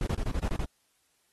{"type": "noise bursts", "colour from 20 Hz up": "brown", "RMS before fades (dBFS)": -29, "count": 8, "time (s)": [0.01, 0.647], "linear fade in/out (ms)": 2, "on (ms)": 56, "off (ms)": 27, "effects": ["white hiss -71 dBFS RMS until 1.32 s", "AAC 32 kbps"]}